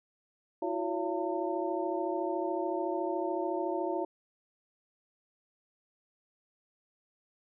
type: tone cluster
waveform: sine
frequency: 331.5 / 365.3 / 565 / 679 / 904 Hz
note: E4 / F#4 / C#5 / F5 / A5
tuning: +10 / -22 / +33 / -49 / +47 cents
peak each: -35 / -35 / -37 / -37 / -38 dBFS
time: 0.62-4.05 s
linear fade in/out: 5 ms
effects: none